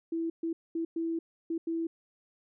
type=tone bursts at uneven times; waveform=sine; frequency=330 Hz; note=E4; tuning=2 cents sharp; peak=-29 dBFS; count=6; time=0.12-0.3 / 0.43-0.53 / 0.75-0.85 / 0.96-1.19 / 1.5-1.58 / 1.67-1.87 s; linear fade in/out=5 ms; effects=none